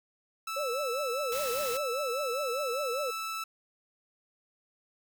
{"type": "tone", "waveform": "sawtooth", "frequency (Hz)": 1316, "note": "E6", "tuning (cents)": -3, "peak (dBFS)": -30, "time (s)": [0.47, 3.44], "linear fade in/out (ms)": 5}
{"type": "tone with vibrato", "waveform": "sine", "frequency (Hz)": 529, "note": "C5", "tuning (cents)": 19, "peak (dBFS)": -31, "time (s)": [0.56, 3.11], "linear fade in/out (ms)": 10, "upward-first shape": "triangle", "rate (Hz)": 5, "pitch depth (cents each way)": 250}
{"type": "noise", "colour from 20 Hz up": "white", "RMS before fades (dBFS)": -39, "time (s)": [1.32, 1.77], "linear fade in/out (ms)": 0}
{"effects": []}